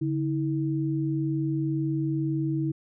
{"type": "tone pair together", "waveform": "sine", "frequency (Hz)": [143.1, 321.2], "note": ["D3", "E4"], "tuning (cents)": [-45, -45], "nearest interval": "octave + major second", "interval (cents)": 1400, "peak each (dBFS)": -27, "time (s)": [0.01, 2.72], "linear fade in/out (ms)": 10, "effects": []}